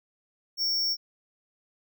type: tone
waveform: square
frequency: 5480 Hz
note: F8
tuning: 34 cents flat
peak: -25 dBFS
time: 0.57-0.97 s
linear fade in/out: 50 ms
effects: none